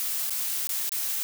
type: noise with dropouts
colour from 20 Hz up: blue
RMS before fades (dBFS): -29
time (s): 0-1.23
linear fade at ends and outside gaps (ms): 0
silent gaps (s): 0.297-0.306 / 0.671-0.692 / 0.893-0.919
effects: none